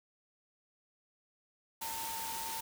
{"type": "tone in noise", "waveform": "sine", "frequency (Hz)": 904, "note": "A5", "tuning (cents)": 47, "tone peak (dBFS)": -41, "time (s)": [1.81, 2.61], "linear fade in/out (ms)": 10, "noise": "white", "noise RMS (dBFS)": -41, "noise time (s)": [1.81, 2.61], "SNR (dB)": -3, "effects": []}